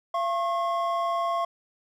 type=tone pair together; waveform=triangle; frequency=683 / 1085.3 Hz; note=F5 / C#6; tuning=-39 / -37 cents; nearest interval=minor sixth; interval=802 cents; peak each=-25 dBFS; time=0.14-1.45 s; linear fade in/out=5 ms; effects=none